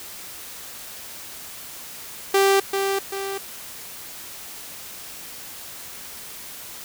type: tone with echo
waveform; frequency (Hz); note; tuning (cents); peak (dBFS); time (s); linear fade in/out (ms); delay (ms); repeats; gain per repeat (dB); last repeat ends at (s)
sawtooth; 392; G4; 0; -11; 2.34-2.6; 5; 390; 2; -6; 3.38
effects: white hiss -38 dBFS RMS until 6.84 s